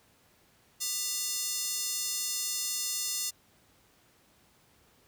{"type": "tone with high-pass filter", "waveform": "square", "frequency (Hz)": 398, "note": "G4", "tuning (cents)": 26, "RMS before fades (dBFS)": -33, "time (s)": [0.8, 3.31], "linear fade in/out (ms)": 20, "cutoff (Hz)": 5800, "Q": 1.5, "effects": ["pink hiss -64 dBFS RMS until 5.07 s", "high-pass 60 Hz 12 dB/octave"]}